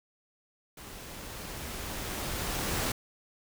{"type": "noise with level ramp", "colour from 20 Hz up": "pink", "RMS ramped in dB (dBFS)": [-46, -30], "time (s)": [0.77, 2.92], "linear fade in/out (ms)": 5, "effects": []}